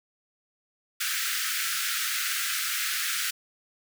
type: high-pass noise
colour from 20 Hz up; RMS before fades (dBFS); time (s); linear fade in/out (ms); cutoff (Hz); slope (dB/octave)
pink; -29; 1-3.31; 10; 1300; 96
effects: none